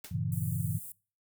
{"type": "noise with exponential decay", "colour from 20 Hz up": "white", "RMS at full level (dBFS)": -41, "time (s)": [0.04, 0.19], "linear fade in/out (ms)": 5, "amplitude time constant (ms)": 32}
{"type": "chord", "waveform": "sine", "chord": "G diminished seventh", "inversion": "none", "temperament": "equal", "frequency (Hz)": [98, 116.54, 138.59, 164.81], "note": ["G2", "Bb2", "Db3", "Fb3"], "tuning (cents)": [0, 0, 0, 0], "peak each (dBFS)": -35, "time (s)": [0.11, 0.79], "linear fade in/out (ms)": 10}
{"type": "high-pass noise", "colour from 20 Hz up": "white", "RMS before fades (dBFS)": -44, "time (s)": [0.32, 0.92], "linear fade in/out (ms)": 2, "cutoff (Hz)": 8200, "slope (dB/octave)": 48}
{"effects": ["noise-tail reverb RT60 0.4 s tail -24 dB re dry"]}